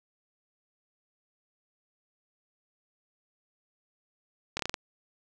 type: slowing click train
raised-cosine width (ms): 0.2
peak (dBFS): -13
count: 6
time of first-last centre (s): 4.57-4.742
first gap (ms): 24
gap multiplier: 1.18
effects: none